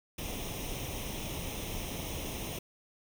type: noise with comb filter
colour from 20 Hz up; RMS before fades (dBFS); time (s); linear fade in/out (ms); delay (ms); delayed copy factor
pink; -38; 0.18-2.59; 5; 0.33; +0.7
effects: none